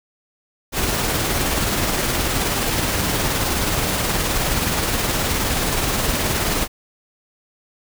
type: noise with tremolo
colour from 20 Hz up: pink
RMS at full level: -19 dBFS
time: 0.72-6.68 s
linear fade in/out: 50 ms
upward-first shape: triangle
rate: 19 Hz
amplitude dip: 35%
effects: none